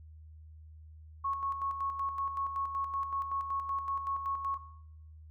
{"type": "tone with tremolo", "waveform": "sine", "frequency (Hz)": 1100, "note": "C#6", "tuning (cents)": -14, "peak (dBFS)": -30, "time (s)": [1.24, 4.58], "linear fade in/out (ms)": 10, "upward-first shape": "square", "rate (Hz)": 5.3, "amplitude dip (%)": 45, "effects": ["noise-tail reverb RT60 0.8 s tail -17 dB re dry", "added 78 Hz sine -49 dBFS peak until 5.3 s"]}